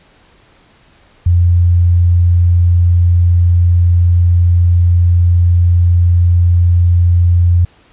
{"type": "tone", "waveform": "sine", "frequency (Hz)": 87.31, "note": "F2", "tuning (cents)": 0, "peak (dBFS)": -6, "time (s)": [1.26, 7.65], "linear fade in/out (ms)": 5, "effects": ["pink hiss -48 dBFS RMS until 7.92 s", "resampled to 8000 Hz"]}